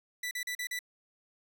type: tone bursts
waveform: sawtooth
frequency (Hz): 1975.5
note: B6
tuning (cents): 0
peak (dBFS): -30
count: 5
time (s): 0.23-0.791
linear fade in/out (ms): 5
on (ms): 81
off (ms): 39
effects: none